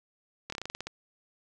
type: slowing click train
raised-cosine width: 0.2 ms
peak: -19 dBFS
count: 10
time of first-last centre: 0.5-0.87 s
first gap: 24 ms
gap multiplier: 1.13
effects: none